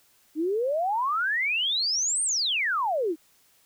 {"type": "exponential two-way sweep", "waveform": "sine", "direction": "up then down", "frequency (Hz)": [295.4, 9060, 295.4], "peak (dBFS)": -23, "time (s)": [0.35, 3.16], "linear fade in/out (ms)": 50, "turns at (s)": 2.23, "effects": ["white hiss -62 dBFS RMS until 3.65 s"]}